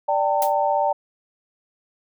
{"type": "chord", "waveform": "sine", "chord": "D suspended fourth", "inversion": "none", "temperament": "equal with one note detuned", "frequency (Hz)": [587.3, 784, 900], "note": ["D5", "G5", "A5"], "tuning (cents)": [0, 0, 39], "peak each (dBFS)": -22, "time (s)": [0.08, 0.93], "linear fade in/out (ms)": 10}
{"type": "noise with exponential decay", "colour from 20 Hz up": "blue", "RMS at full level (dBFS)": -24, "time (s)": [0.42, 0.54], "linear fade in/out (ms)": 1, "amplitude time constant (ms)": 26}
{"effects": []}